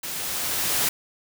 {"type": "noise with level ramp", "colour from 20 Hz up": "white", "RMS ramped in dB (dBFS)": [-32, -22], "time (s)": [0.03, 0.89], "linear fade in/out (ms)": 5, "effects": []}